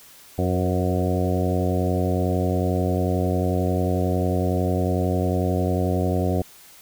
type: harmonic tone with a mistuned harmonic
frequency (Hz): 91.1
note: F#2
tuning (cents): -26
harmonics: 1 / 2 / 3 / 4 / 5 / 6 / 7 / 8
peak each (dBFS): -23 / -26 / -28 / -29 / -30 / -31 / -31 / -32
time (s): 0.38-6.42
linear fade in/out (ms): 5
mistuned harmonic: 5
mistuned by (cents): +32
effects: white hiss -48 dBFS RMS until 6.81 s